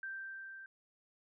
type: tone with level ramp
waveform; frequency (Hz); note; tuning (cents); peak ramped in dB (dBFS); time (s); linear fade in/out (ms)
sine; 1568; G6; 0; -39 to -48; 0.03-0.66; 2
effects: none